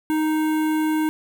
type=tone with notch filter; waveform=square; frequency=311.1 Hz; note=D#4; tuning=in tune; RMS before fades=-21 dBFS; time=0.1-1.09 s; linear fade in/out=0 ms; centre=5000 Hz; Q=0.54; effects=none